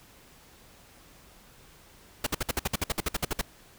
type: noise bursts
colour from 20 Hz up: pink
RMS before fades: -27 dBFS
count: 15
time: 2.24-3.414 s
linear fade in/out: 5 ms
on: 26 ms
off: 56 ms
effects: pink hiss -55 dBFS RMS until 3.78 s